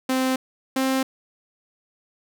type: tone pair in turn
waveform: sawtooth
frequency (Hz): 260 / 264.2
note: C4 / C4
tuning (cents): -11 / +17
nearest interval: unison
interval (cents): 28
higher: second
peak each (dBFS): -16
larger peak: neither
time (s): 0.09-0.36 / 0.76-1.03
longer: neither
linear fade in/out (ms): 5
effects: none